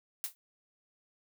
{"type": "noise with exponential decay", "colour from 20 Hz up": "blue", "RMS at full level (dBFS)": -31, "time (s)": [0.24, 0.35], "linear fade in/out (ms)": 0, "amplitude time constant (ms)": 23, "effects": []}